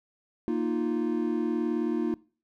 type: chord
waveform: triangle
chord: Bb suspended fourth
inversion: none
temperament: just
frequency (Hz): 233.1 / 310.8 / 349.6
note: Bb3 / Eb4 / F4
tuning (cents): 0 / -2 / +2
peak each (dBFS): -28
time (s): 0.48-2.14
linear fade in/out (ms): 0
effects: noise-tail reverb RT60 0.4 s tail -22 dB re dry